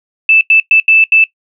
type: tone bursts at uneven times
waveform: sine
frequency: 2637 Hz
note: E7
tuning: in tune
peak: -4 dBFS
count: 5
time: 0.29-0.41 / 0.5-0.6 / 0.71-0.8 / 0.88-1.04 / 1.12-1.24 s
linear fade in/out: 2 ms
effects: noise-tail reverb RT60 0.1 s tail -18 dB re dry